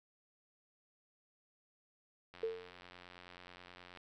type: click train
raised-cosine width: 0.3 ms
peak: -37 dBFS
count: 147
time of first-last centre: 2.34-3.973 s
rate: 89.4 Hz
type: tone with exponential decay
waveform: sine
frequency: 450 Hz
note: A4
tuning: 39 cents sharp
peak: -31 dBFS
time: 2.43-2.78 s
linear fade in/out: 5 ms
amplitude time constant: 76 ms
effects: none